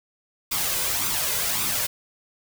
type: noise with flanger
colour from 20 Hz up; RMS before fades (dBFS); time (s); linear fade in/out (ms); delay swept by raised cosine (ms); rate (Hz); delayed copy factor
white; -25; 0.51-1.87; 10; 0.82 to 2.02; 1.8; +0.55
effects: none